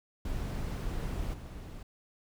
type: noise with level steps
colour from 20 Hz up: brown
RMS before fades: -35 / -43 dBFS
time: 0.25-1.83 s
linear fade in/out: 5 ms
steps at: 1.33 s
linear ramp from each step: 10 ms
effects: none